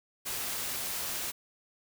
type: noise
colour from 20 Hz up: white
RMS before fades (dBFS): -35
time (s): 0.25-1.32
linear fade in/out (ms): 20
effects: none